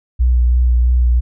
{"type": "tone with vibrato", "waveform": "sine", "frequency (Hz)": 61, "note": "B1", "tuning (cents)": -21, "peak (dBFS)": -9, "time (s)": [0.19, 1.21], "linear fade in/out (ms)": 20, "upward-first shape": "sine", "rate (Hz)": 3, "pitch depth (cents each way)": 23, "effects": []}